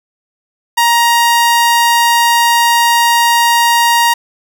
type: tone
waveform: sawtooth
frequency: 940 Hz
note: A#5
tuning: 14 cents sharp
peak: -4 dBFS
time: 0.77-4.14 s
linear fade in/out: 10 ms
effects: none